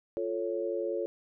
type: chord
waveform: sine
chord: F augmented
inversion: none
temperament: equal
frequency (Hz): 349.2 / 440 / 554.4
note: F4 / A4 / C#5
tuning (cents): 0 / 0 / 0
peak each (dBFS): -34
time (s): 0.17-1.06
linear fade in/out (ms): 0
effects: none